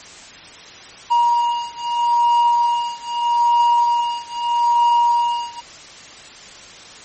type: beating tone pair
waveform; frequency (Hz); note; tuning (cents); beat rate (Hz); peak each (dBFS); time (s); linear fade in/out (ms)
triangle; 949 / 949.79; A#5 / A#5; +31 / +32; 0.79; -15 / -16; 1.1-5.61; 20
effects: white hiss -39 dBFS RMS until 7.04 s + MP3 32 kbps